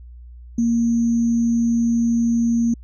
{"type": "tone with sample-and-hold", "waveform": "sine", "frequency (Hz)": 233.1, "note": "A#3", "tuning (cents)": 0, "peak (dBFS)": -15, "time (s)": [0.58, 2.74], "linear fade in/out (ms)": 5, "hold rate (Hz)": 6300, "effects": ["added 60 Hz sine -37 dBFS peak until 2.83 s", "resampled to 16000 Hz"]}